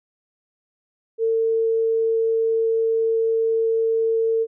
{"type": "tone", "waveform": "sine", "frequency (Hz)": 451, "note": "A4", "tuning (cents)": 43, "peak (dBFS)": -17, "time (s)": [1.18, 4.47], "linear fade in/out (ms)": 50, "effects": []}